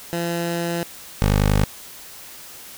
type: tone pair in turn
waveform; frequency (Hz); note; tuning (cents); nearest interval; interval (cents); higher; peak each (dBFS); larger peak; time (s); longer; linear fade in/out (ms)
15% pulse; 170.5 / 50.69; F3 / G#1; -41 / -41; octave + major sixth; 2100; first; -16 / -9; second; 0.13-0.83 / 1.22-1.64; first; 0
effects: white hiss -40 dBFS RMS until 2.77 s